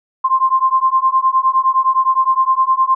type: beating tone pair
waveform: sine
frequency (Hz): 1046.5 / 1056.2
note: C6 / C6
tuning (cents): 0 / +16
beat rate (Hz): 9.7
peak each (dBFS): -14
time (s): 0.24-2.95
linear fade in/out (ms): 10
effects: none